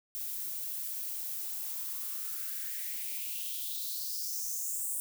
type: noise with high-pass filter sweep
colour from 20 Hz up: violet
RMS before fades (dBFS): -37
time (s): 0.15-5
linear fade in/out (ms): 0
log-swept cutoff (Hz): 280 to 8900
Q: 4.6
effects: none